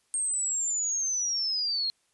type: linear sweep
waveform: sine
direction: down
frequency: 8560 to 4186 Hz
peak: -26 dBFS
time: 0.14-1.9 s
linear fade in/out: 0 ms
effects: white hiss -70 dBFS RMS until 2.13 s + resampled to 24000 Hz